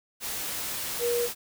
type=tone in noise; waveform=sine; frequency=477.4 Hz; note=A#4; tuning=41 cents sharp; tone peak=-24 dBFS; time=0.99-1.29 s; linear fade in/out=50 ms; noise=white; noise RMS=-33 dBFS; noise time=0.2-1.35 s; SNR=+6 dB; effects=none